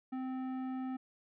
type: tone with tanh clipping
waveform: sine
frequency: 259.4 Hz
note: C4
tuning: 15 cents flat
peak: -38 dBFS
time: 0.12-0.97 s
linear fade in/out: 10 ms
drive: 13 dB
effects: none